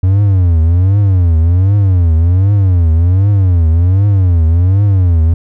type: tone with vibrato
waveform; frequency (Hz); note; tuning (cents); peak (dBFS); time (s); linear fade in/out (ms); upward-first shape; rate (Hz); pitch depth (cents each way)
triangle; 90.5; F#2; -38; -4; 0.03-5.34; 5; triangle; 1.3; 240
effects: none